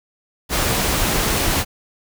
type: noise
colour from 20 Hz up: pink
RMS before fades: -19 dBFS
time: 0.49-1.65 s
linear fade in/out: 50 ms
effects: none